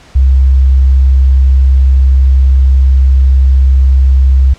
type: tone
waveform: sine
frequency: 66.1 Hz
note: C2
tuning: 18 cents sharp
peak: -3 dBFS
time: 0.15-4.54 s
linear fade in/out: 10 ms
effects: pink hiss -39 dBFS RMS until 4.58 s + low-pass 6000 Hz 12 dB/octave